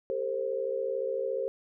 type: tone cluster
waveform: sine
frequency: 397.6 / 455.1 / 529 Hz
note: G4 / A#4 / C5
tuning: +25 / -42 / +19 cents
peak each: -35 / -34 / -31 dBFS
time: 0.1-1.48 s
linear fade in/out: 0 ms
effects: none